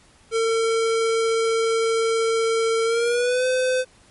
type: tone with pitch glide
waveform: square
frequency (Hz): 452.6 to 511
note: A4 to C5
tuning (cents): +49 to -41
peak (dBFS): -19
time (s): 0.31-3.85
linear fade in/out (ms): 50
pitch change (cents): +210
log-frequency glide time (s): 2.84-3.46
effects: pink hiss -54 dBFS RMS until 4.1 s + MP3 48 kbps